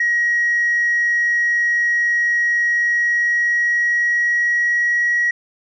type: tone with pitch glide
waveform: sine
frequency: 1898 to 1911.2 Hz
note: A#6 to A#6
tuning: +31 to +43 cents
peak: -13 dBFS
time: 0-5.31 s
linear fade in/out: 5 ms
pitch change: +12 cents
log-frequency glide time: 2.66-5.13 s
effects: tanh soft clip ceiling -11 dBFS